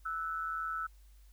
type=tone pair together; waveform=sine; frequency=1318.5 / 1480 Hz; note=E6 / F#6; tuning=0 / 0 cents; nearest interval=major second; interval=200 cents; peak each=-35 / -40 dBFS; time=0.05-0.87 s; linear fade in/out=10 ms; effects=added 50 Hz sine -55 dBFS peak until 1.32 s + white hiss -70 dBFS RMS until 1.32 s